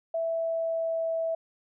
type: tone with pitch glide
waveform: sine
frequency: 659.3 to 655.1 Hz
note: E5 to E5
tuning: 0 to -11 cents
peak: -26 dBFS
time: 0.14-1.35 s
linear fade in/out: 5 ms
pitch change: -11 cents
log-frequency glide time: 0.28-1.1 s
effects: none